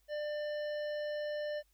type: harmonic tone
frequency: 596 Hz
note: D5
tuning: 25 cents sharp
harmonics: 1 / 3 / 5 / 7 / 9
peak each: -35 / -46 / -53 / -57 / -57 dBFS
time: 0.08-1.63 s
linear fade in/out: 50 ms
effects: added 50 Hz sine -70 dBFS peak until 1.73 s + white hiss -75 dBFS RMS until 1.73 s